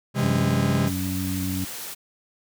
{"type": "chord", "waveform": "45% pulse", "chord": "C augmented", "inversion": "none", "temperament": "just", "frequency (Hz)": [130.81, 163.52, 204.4], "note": ["C3", "E3", "G#3"], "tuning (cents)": [0, -14, -27], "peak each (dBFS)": [-23, -29, -25], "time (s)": [0.14, 0.91], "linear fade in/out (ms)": 50}
{"type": "harmonic tone", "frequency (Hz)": 93.2, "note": "F#2", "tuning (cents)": 13, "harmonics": [1, 2, 3], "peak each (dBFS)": [-29, -29, -29], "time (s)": [0.22, 1.65], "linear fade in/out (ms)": 10}
{"type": "high-pass noise", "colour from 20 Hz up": "white", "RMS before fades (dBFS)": -35, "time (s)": [0.86, 1.95], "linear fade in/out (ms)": 20, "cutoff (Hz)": 120, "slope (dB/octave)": 12}
{"effects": []}